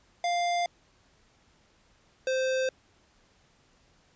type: tone pair in turn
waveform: square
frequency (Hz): 698.5 / 521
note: F5 / C5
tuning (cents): 0 / -7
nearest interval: perfect fourth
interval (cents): 507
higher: first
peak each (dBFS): -26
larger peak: neither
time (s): 0.24-0.66 / 2.27-2.69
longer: neither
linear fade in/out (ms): 2
effects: pink hiss -64 dBFS RMS until 4.15 s + resampled to 16000 Hz